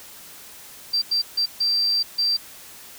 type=tone bursts at uneven times; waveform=sine; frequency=4699 Hz; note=D8; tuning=in tune; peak=-18 dBFS; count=5; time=0.93-1.02 / 1.11-1.22 / 1.37-1.46 / 1.6-2.03 / 2.18-2.37 s; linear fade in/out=10 ms; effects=white hiss -43 dBFS RMS until 2.98 s